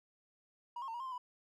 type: tone with pitch steps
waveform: triangle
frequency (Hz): 959 / 1075 / 906 / 956 / 1057 / 1036 / 989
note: A#5 / C6 / A#5 / A#5 / C6 / C6 / B5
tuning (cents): +49 / +47 / -50 / +43 / +17 / -17 / +2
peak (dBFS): -37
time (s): 0.76-1.18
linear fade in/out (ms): 5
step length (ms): 60
effects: tanh soft clip ceiling -34 dBFS